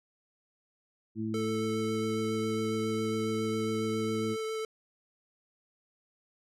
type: harmonic tone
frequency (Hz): 110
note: A2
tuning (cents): 0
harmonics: 1 / 2 / 3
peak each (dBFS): -38 / -33 / -36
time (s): 1.15-4.37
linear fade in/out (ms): 50
type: tone with vibrato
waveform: square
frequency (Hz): 440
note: A4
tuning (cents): 0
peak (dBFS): -33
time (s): 1.34-4.65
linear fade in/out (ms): 2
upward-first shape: sine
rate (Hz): 7.3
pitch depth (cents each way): 10
effects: low-pass 10000 Hz 12 dB/octave